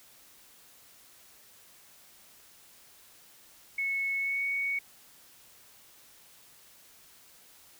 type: tone with pitch glide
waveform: sine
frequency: 2200 to 2228 Hz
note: C#7 to C#7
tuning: -14 to +8 cents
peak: -28 dBFS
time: 3.78-4.79 s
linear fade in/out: 5 ms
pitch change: +22 cents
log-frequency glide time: 4.19-4.43 s
effects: white hiss -57 dBFS RMS until 7.79 s